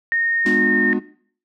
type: tone with pitch glide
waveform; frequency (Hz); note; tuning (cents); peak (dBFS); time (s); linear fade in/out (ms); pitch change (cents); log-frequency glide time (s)
sine; 1846 to 1830.1; A#6 to A#6; -17 to -32; -16; 0.12-0.93; 0; -15; 0.43-0.78
type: chord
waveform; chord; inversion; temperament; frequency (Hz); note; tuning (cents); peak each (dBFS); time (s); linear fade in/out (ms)
triangle; G# diminished seventh; none; just; 207.7 / 249.2 / 299 / 358.8; G#3 / B3 / D4 / F4; 0 / +16 / +31 / +47; -21; 0.45-1; 20
type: noise with exponential decay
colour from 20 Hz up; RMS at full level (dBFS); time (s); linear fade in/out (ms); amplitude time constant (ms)
white; -25; 0.46-0.77; 0; 66
effects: noise-tail reverb RT60 0.5 s tail -18 dB re dry + low-pass 4000 Hz 12 dB/octave